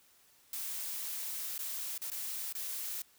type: noise with dropouts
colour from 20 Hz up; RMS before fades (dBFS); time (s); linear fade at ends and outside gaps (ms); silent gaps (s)
blue; -39; 0.53-3.02; 2; 1.58-1.59 / 1.979-2.017 / 2.102-2.116 / 2.526-2.551
effects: white hiss -65 dBFS RMS until 3.18 s